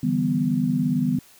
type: chord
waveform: sine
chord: E minor seventh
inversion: third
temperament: equal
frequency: 146.83 / 164.81 / 196 / 246.9 Hz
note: D3 / E3 / G3 / B3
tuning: 0 / 0 / 0 / 0 cents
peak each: -27 / -26 / -26 / -22 dBFS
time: 0.03-1.19 s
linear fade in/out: 5 ms
effects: white hiss -52 dBFS RMS until 1.39 s